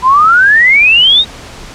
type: exponential sweep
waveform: sine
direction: up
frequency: 987.8 to 3829 Hz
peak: -3 dBFS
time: 0.02-1.25 s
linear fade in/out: 50 ms
effects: pink hiss -30 dBFS RMS until 1.74 s + low-pass 7000 Hz 12 dB/octave